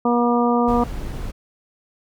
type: harmonic tone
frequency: 239.7 Hz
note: A#3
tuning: 48 cents sharp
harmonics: 1 / 2 / 3 / 4 / 5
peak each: -18 / -21 / -23 / -24 / -25 dBFS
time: 0.05-0.84 s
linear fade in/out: 5 ms
type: noise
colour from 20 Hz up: brown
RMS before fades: -28 dBFS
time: 0.67-1.32 s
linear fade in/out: 20 ms
effects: none